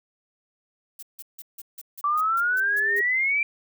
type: noise bursts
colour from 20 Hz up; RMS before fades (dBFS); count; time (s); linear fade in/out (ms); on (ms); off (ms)
violet; -39; 11; 0.99-2.997; 5; 37; 160
type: exponential sweep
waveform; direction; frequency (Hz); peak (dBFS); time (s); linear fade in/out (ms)
sine; up; 1152 to 2368; -20; 2.04-3.43; 2
type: tone with exponential growth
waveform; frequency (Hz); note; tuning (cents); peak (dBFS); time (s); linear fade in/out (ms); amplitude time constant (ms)
sine; 405.3; G#4; -42; -27; 2.22-3.01; 5; 170
effects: none